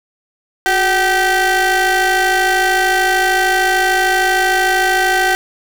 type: ring-modulated tone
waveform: 30% pulse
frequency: 392.2 Hz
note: G4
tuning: 1 cent sharp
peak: -6 dBFS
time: 0.66-5.35 s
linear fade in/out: 0 ms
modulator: 1150 Hz
effects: none